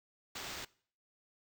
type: noise with sample-and-hold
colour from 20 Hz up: blue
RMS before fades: -44 dBFS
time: 0.35-0.65 s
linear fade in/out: 5 ms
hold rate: 11025 Hz
effects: noise-tail reverb RT60 0.5 s tail -22 dB re dry